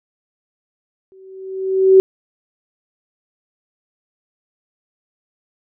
sine tone with exponential growth, 380.9 Hz, G4, 50 cents flat, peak -3 dBFS, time 1.12-2 s, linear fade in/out 0 ms, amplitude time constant 190 ms, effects none

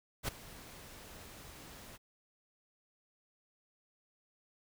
pink noise with ADSR envelope, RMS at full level -34 dBFS, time 0.23-1.98 s, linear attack 51 ms, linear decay 10 ms, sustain -18 dB, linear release 29 ms, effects none

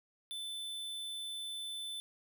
square tone, 3520 Hz, A7, in tune, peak -40 dBFS, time 0.31-2 s, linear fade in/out 0 ms, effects none

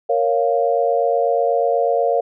sine chord, Bb minor, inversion none, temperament equal, 466.2 / 554.4 / 698.5 Hz, Bb4 / Db5 / F5, 0 / 0 / 0 cents, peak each -19 dBFS, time 0.09-2.21 s, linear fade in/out 10 ms, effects none

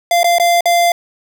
square tone with dropouts, 692 Hz, F5, 16 cents flat, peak -10 dBFS, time 0.11-0.92 s, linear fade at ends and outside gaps 2 ms, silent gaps 0.232-0.243 / 0.384-0.398 / 0.608-0.656 s, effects none

